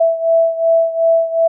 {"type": "beating tone pair", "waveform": "sine", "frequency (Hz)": [659.3, 662], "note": ["E5", "E5"], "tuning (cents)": [0, 7], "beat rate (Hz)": 2.7, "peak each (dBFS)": [-12, -16], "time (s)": [0, 1.48], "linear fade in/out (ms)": 10, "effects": []}